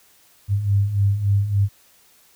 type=beating tone pair; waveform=sine; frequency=97.8 / 101.3 Hz; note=G2 / G#2; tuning=-4 / -43 cents; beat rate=3.5 Hz; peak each=-23 / -17 dBFS; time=0.48-1.69 s; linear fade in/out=50 ms; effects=white hiss -55 dBFS RMS until 2.35 s